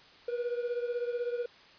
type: beating tone pair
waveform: triangle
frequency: 478.8 / 494.8 Hz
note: A#4 / B4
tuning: +46 / +3 cents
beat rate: 16 Hz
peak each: -30 / -35 dBFS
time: 0.28-1.46 s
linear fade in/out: 5 ms
effects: white hiss -56 dBFS RMS until 1.78 s + resampled to 11025 Hz